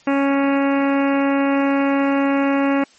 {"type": "harmonic tone", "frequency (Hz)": 277.2, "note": "C#4", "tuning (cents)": 0, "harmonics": [1, 2, 3, 4, 5, 6, 7, 8, 9, 10], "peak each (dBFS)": [-16, -22, -26, -28, -30, -32, -33, -34, -35, -36], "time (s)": [0.07, 2.84], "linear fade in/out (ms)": 5, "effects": ["white hiss -51 dBFS RMS until 2.98 s", "MP3 32 kbps"]}